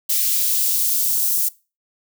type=noise with high-pass filter sweep; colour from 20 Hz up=blue; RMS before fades=-19 dBFS; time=0.09-1.49 s; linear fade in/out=10 ms; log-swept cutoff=2700 to 6600 Hz; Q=0.75; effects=noise-tail reverb RT60 0.3 s tail -21 dB re dry